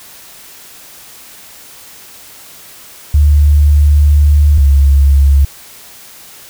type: tone pair in turn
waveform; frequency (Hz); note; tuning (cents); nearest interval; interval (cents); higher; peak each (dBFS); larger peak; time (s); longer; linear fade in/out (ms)
sine; 73.42 / 69.68; D2 / C#2; 0 / +10; minor second; 90; first; -4; neither; 3.14-4.58 / 4.58-5.45; first; 5
effects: white hiss -36 dBFS RMS until 6.49 s